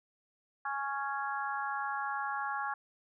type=harmonic tone; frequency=277.2 Hz; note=C#4; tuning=in tune; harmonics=3 / 4 / 5 / 6; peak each=-37 / -38 / -39 / -40 dBFS; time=0.65-2.74 s; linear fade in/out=5 ms; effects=none